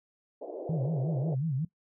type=band-pass noise; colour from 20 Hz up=pink; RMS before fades=-39 dBFS; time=0.41-1.35 s; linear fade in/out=10 ms; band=340 to 670 Hz; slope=48 dB/octave
type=tone with vibrato; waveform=sine; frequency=146.1 Hz; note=D3; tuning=9 cents flat; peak=-27 dBFS; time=0.69-1.65 s; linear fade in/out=5 ms; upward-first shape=sine; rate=5.5 Hz; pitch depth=220 cents each way
effects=noise-tail reverb RT60 0.1 s tail -19 dB re dry